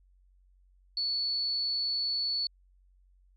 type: tone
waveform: sine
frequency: 4435 Hz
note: C#8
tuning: in tune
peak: -28 dBFS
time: 0.97-2.47 s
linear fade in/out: 2 ms
effects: added 46 Hz sine -60 dBFS peak until 3.36 s + AAC 64 kbps